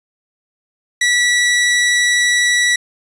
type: tone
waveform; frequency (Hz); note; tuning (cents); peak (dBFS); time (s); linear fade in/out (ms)
sawtooth; 1948; B6; -24; -8; 1.01-2.76; 5
effects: resampled to 22050 Hz